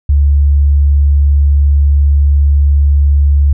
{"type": "tone", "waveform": "sine", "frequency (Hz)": 71.4, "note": "D2", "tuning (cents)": -48, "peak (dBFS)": -5, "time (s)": [0.09, 3.53], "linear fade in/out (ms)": 5, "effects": []}